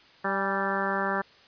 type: harmonic tone with a mistuned harmonic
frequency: 195.1 Hz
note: G3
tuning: 8 cents flat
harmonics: 1 / 2 / 3 / 4 / 5 / 6 / 7 / 8 / 9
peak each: -34 / -34 / -34 / -34 / -34 / -34 / -34 / -34 / -34 dBFS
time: 0.24-1.22 s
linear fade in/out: 10 ms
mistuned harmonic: 4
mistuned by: +38 cents
effects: white hiss -55 dBFS RMS until 1.47 s + resampled to 11025 Hz